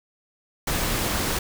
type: noise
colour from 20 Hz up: pink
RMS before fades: -25 dBFS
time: 0.67-1.39 s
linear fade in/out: 5 ms
effects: none